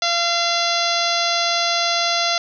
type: harmonic tone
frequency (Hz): 686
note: F5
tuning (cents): -31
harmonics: 1 / 2 / 3 / 4 / 5 / 6 / 7 / 8 / 9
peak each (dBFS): -23 / -25 / -27 / -29 / -25 / -25 / -25 / -31 / -29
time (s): 0.02-2.38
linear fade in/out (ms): 2
effects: none